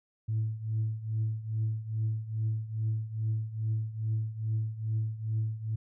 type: tone with tremolo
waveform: sine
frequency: 110 Hz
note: A2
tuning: in tune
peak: -24 dBFS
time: 0.28-5.76 s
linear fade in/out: 10 ms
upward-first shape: triangle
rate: 2.4 Hz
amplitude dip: 85%
effects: tanh soft clip ceiling -23 dBFS